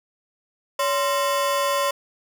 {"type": "ring-modulated tone", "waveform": "40% pulse", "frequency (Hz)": 805, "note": "G5", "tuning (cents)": 46, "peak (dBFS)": -16, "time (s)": [0.79, 1.91], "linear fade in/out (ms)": 5, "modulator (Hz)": 240, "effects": []}